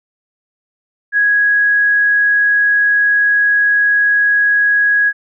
sine tone, 1661.2 Hz, G#6, in tune, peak -9 dBFS, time 1.12-5.13 s, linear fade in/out 50 ms, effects none

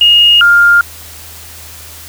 sine tone pair in turn, 2857 / 1404.4 Hz, F7 / F6, +39 / +9 cents, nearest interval octave, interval 1230 cents, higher first, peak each -3 dBFS, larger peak neither, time 0.01-0.41 / 0.41-0.81 s, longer neither, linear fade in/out 2 ms, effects added 81 Hz sine -36 dBFS peak until 2.08 s + white hiss -32 dBFS RMS until 2.08 s

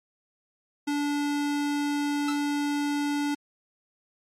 square tone, 289.8 Hz, D4, 23 cents flat, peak -26 dBFS, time 0.87-3.35 s, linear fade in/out 10 ms
sawtooth tone with exponential decay, 1318.5 Hz, E6, in tune, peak -25 dBFS, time 2.28-2.42 s, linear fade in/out 5 ms, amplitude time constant 29 ms
effects low-pass 10000 Hz 12 dB/octave + Opus 48 kbps

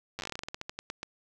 slowing click train, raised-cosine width 0.2 ms, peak -19 dBFS, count 19, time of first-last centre 0.19-1.031 s, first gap 9 ms, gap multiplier 1.17, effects none

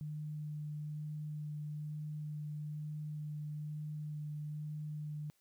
sine tone with vibrato, 150.7 Hz, D3, 45 cents sharp, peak -39 dBFS, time 0.01-5.3 s, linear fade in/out 0 ms, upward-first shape sine, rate 1.1 Hz, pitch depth 10 cents each way, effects white hiss -75 dBFS RMS until 5.4 s

